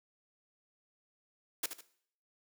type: noise with echo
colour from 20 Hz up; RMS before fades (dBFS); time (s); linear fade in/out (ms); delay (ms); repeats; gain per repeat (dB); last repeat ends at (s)
white; -33; 1.63-1.66; 5; 75; 2; -9; 1.81
effects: noise-tail reverb RT60 0.6 s tail -17 dB re dry + high-pass 200 Hz 12 dB/octave